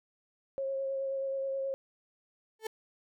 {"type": "tone with vibrato", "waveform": "sine", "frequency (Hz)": 541, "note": "C#5", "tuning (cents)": -42, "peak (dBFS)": -31, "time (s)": [0.58, 1.74], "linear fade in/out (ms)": 0, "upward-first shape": "sine", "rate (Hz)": 9.4, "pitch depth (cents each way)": 15}
{"type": "tone with exponential growth", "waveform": "35% pulse", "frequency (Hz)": 440, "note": "A4", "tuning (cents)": 0, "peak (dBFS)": -29, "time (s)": [2.59, 2.67], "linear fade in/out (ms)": 5, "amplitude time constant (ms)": 16}
{"effects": []}